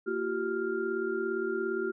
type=tone cluster; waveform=sine; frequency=230.4 / 347.2 / 384.6 / 1398 Hz; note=A#3 / F4 / G4 / F6; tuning=-20 / -10 / -33 / +1 cents; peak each=-39 / -34 / -31 / -37 dBFS; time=0.06-1.92 s; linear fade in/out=20 ms; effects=none